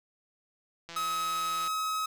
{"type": "click train", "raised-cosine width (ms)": 0.2, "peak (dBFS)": -26, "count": 133, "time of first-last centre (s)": [0.89, 1.676], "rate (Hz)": 168}
{"type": "tone", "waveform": "45% pulse", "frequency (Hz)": 1276, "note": "D#6", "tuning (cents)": 43, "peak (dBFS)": -29, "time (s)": [0.96, 2.06], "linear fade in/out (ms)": 5}
{"effects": ["10-bit"]}